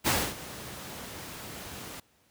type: noise with ADSR envelope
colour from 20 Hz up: pink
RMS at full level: -23 dBFS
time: 0.04-2 s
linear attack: 35 ms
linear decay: 260 ms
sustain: -18 dB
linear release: 4 ms
effects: pink hiss -66 dBFS RMS until 2.3 s + high-pass 80 Hz 12 dB/octave